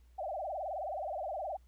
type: tone with vibrato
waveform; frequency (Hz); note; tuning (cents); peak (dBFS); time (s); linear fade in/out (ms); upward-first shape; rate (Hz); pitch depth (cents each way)
sine; 680; F5; -46; -35; 0.18-1.57; 10; sine; 19; 250
effects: added 60 Hz sine -58 dBFS peak until 1.67 s + pink hiss -75 dBFS RMS until 1.67 s